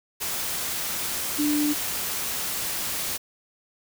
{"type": "tone in noise", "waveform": "sine", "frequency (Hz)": 295.7, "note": "D4", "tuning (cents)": 12, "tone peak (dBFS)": -21, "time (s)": [1.38, 1.74], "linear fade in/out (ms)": 20, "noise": "white", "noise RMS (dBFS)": -29, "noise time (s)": [0.2, 3.18], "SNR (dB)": 5, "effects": []}